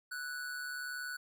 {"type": "tone with amplitude modulation", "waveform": "square", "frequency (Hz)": 1480, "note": "F#6", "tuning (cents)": 0, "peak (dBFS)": -37, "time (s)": [0.11, 1.17], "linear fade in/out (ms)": 10, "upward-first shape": "sine", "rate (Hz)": 141, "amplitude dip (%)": 50, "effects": []}